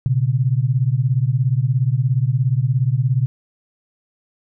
sine beating tone pair, 120.9 / 137.9 Hz, B2 / C#3, -36 / -9 cents, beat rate 17 Hz, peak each -17 / -18 dBFS, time 0.06-3.26 s, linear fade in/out 0 ms, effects none

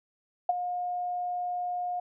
sine tone with ADSR envelope, 715 Hz, F5, 41 cents sharp, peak -18 dBFS, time 0.49-2 s, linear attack 4 ms, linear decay 23 ms, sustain -11 dB, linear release 6 ms, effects none

